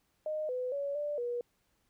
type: tone with pitch steps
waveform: sine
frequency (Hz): 616 / 503 / 564 / 588 / 481.9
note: D#5 / B4 / C#5 / D5 / B4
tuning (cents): -17 / +32 / +30 / +2 / -43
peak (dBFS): -32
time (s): 0.26-1.41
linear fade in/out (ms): 2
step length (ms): 230
effects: pink hiss -75 dBFS RMS until 1.89 s